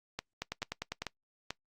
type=two click trains; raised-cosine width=0.2 ms; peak=-18 / -18 dBFS; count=7 / 4; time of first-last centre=0.42-1.02 / 0.19-1.506 s; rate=10 / 2.28 Hz; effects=noise-tail reverb RT60 0.1 s tail -23 dB re dry + Opus 48 kbps